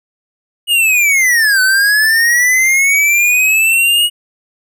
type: linear two-way sweep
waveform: square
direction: down then up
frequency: 2904 to 1500 to 2904 Hz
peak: -9 dBFS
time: 0.67-4.1 s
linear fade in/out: 50 ms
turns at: 1.61 s
effects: none